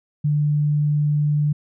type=tone; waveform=sine; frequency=148.2 Hz; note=D3; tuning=16 cents sharp; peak=-16 dBFS; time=0.24-1.53 s; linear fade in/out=10 ms; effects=none